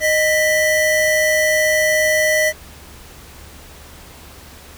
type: tone pair together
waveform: square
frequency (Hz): 618.7 / 1975.5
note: D#5 / B6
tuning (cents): -10 / 0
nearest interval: octave + minor sixth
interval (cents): 2010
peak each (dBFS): -17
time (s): 0-2.53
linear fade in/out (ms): 50
effects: added 72 Hz sine -43 dBFS peak until 4.77 s + pink hiss -41 dBFS RMS until 4.77 s